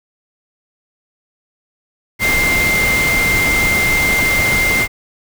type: tone in noise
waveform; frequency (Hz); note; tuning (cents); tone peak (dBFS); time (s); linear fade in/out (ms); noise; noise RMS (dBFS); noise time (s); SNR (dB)
sine; 2097; C7; +3; -13; 2.19-4.88; 50; pink; -19; 2.19-4.88; +3
effects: none